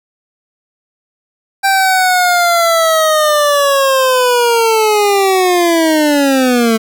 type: linear sweep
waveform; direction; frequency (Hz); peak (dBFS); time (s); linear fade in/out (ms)
25% pulse; down; 786 to 219.8; -5; 1.63-6.78; 20
effects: 7-bit